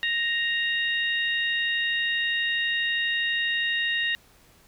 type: harmonic tone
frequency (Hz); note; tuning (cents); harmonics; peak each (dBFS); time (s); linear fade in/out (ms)
932.3; A#5; 0; 2 / 3 / 4; -25 / -29 / -31; 0.03-4.15; 0
effects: pink hiss -57 dBFS RMS until 4.67 s